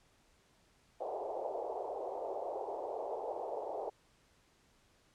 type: band-pass noise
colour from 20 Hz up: pink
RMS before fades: -40 dBFS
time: 1-3.9 s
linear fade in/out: 10 ms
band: 400 to 860 Hz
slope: 48 dB/octave
effects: pink hiss -69 dBFS RMS until 5.14 s + low-pass 9000 Hz 12 dB/octave